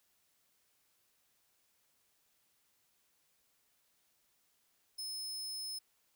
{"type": "tone", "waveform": "sawtooth", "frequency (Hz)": 5200, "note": "E8", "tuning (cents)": -24, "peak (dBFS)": -37, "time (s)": [4.98, 5.79], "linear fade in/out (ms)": 10, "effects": ["white hiss -75 dBFS RMS until 6.15 s"]}